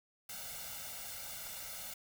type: noise with comb filter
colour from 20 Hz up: white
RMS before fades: -45 dBFS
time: 0.29-1.94 s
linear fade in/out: 5 ms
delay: 1.4 ms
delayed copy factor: +0.85
effects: none